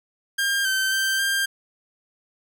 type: tone with pitch steps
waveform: sawtooth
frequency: 1604 / 1546 / 1564 / 1593 Hz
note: G6 / G6 / G6 / G6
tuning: +39 / -24 / -4 / +27 cents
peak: -17 dBFS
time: 0.38-1.46 s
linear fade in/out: 10 ms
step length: 270 ms
effects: none